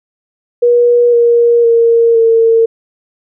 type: tone with pitch steps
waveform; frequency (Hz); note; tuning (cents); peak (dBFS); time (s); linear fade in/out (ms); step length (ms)
sine; 480.8 / 472 / 463.4 / 454.9; B4 / A#4 / A#4 / A#4; -46 / +22 / -10 / -42; -5; 0.62-2.66; 10; 510
effects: none